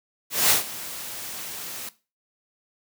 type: noise with ADSR envelope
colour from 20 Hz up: white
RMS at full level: -17 dBFS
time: 0.3-1.89 s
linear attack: 200 ms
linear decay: 130 ms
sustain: -18 dB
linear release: 3 ms
effects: noise-tail reverb RT60 0.3 s tail -17 dB re dry + high-pass 100 Hz 12 dB/octave